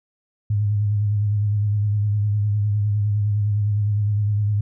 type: tone with vibrato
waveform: sine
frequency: 103.83 Hz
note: G#2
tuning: in tune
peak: -17 dBFS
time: 0.5-4.61 s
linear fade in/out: 5 ms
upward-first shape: sine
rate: 9.8 Hz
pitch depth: 41 cents each way
effects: none

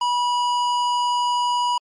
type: tone with hard clipping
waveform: triangle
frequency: 974 Hz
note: B5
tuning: 24 cents flat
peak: -20 dBFS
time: 0.01-1.78 s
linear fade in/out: 5 ms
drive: 16 dB
effects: MP3 48 kbps

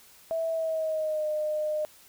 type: tone with pitch glide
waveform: sine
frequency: 654 to 610.2 Hz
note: E5 to D#5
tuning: -14 to -34 cents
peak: -26 dBFS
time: 0.31-1.85 s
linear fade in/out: 0 ms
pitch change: -120 cents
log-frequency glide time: 0.5-1.27 s
effects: white hiss -55 dBFS RMS until 2.08 s

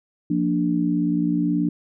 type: chord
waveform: sine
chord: Bb major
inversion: second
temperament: equal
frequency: 174.61 / 233.1 / 293.7 Hz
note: F3 / Bb3 / D4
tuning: 0 / 0 / 0 cents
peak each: -23 / -26 / -21 dBFS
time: 0.3-1.69 s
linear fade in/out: 5 ms
effects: none

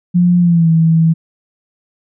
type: tone with pitch glide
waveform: sine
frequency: 176.6 to 162.88 Hz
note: F3 to E3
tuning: +20 to -20 cents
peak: -7 dBFS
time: 0.14-1.14 s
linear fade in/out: 20 ms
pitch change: -140 cents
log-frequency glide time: 0.39-0.69 s
effects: none

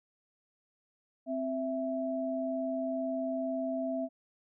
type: tone pair together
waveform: sine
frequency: 261.6 / 660.6 Hz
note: C4 / E5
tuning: 0 / +4 cents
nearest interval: octave + major third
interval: 1604 cents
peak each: -34 / -33 dBFS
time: 1.26-4.09 s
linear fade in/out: 50 ms
effects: none

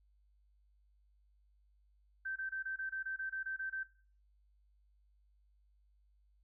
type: tone bursts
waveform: sine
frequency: 1554 Hz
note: G6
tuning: 16 cents flat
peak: -37 dBFS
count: 12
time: 2.25-3.834 s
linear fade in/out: 10 ms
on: 110 ms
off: 24 ms
effects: noise-tail reverb RT60 0.4 s tail -17 dB re dry + added 50 Hz sine -67 dBFS peak until 6.43 s

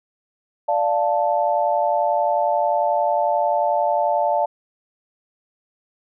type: chord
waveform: sine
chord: D minor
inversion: none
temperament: equal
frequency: 587.3 / 698.5 / 880 Hz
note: D5 / F5 / A5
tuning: 0 / 0 / 0 cents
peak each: -21 / -21 / -21 dBFS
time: 0.68-4.46 s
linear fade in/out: 10 ms
effects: none

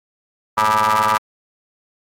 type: ring-modulated tone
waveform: 30% pulse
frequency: 107.2 Hz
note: A2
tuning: 45 cents flat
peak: -8 dBFS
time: 0.57-1.18 s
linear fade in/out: 10 ms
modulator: 1080 Hz
effects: AAC 64 kbps

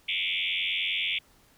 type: tone with frequency modulation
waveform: sine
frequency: 2842 Hz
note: F7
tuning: 30 cents sharp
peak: -26 dBFS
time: 0.08-1.19 s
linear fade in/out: 10 ms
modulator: 89.4 Hz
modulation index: 7.6
effects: pink hiss -61 dBFS RMS until 1.57 s

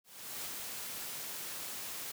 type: noise with ADSR envelope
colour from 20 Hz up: white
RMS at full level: -40 dBFS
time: 0.04-2.12 s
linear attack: 410 ms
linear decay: 20 ms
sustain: -2 dB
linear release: 10 ms
effects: high-pass 100 Hz 12 dB/octave

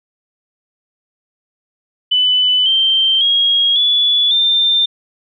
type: tone with pitch steps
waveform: sine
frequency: 2998 / 3136 / 3281 / 3432 / 3590 Hz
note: F#7 / G7 / G#7 / A7 / A7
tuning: +22 / 0 / -22 / -44 / +34 cents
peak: -10 dBFS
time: 2.11-4.86 s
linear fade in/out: 10 ms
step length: 550 ms
effects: none

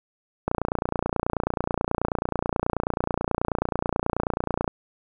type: click train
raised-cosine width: 1 ms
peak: -9 dBFS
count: 124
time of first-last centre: 0.48-4.678 s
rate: 29.3 Hz
effects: none

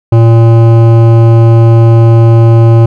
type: tone with hard clipping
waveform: triangle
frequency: 114.9 Hz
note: A#2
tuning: 25 cents flat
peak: -3 dBFS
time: 0.12-2.86 s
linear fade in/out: 5 ms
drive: 18 dB
effects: none

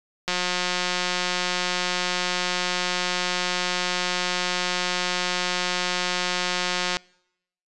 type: click train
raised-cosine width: 0.2 ms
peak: -7 dBFS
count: 1205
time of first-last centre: 0.28-6.969 s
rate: 180 Hz
effects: noise-tail reverb RT60 0.8 s tail -26 dB re dry + resampled to 24000 Hz

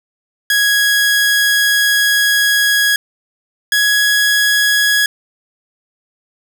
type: tone pair in turn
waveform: sawtooth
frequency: 1661.2 / 1669.8 Hz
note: G#6 / G#6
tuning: 0 / +9 cents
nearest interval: unison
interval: 9 cents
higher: second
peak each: -7 dBFS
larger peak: neither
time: 0.5-2.96 / 3.72-5.06 s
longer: first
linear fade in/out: 2 ms
effects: none

